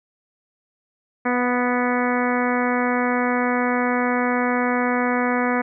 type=harmonic tone with a mistuned harmonic; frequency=246.9 Hz; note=B3; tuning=in tune; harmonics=1 / 2 / 3 / 4 / 5 / 6 / 7 / 8 / 9; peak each=-22 / -25 / -27 / -28 / -29 / -30 / -30 / -31 / -32 dBFS; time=1.25-5.62 s; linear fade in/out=10 ms; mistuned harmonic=3; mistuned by=-15 cents; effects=none